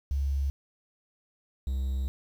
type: tone pair in turn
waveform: sine / triangle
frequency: 69.3 / 66.34 Hz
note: C#2 / C2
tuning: 0 / +25 cents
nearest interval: minor second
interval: 75 cents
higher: first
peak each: -25 dBFS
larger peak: neither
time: 0.11-0.5 / 1.67-2.08 s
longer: second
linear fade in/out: 0 ms
effects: 9-bit